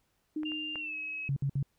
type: tone with exponential decay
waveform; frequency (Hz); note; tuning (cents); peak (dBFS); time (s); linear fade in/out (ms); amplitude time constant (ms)
sine; 306.9; D#4; -24; -30; 0.36-1.38; 5; 220
type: clicks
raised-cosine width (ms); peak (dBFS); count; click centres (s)
0.5; -31 / -34 / -27; 3; 0.433 / 0.519 / 0.757
type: tone with pitch glide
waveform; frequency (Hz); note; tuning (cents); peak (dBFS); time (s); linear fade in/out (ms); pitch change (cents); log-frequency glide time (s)
sine; 2794 to 2562; F7 to E7; 0 to -50; -35; 0.45-1.29; 10; -150; 0.77-0.95
type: tone bursts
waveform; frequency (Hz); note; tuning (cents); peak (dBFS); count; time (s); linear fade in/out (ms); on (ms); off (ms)
sine; 138.59; C#3; 0; -27; 3; 1.29-1.628; 2; 74; 58
effects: pink hiss -75 dBFS RMS until 1.78 s